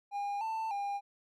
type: tone with pitch steps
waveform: triangle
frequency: 810 / 889 / 805 Hz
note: G#5 / A5 / G5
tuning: -43 / +18 / +46 cents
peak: -31 dBFS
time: 0.11-1.01 s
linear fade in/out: 50 ms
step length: 300 ms
effects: none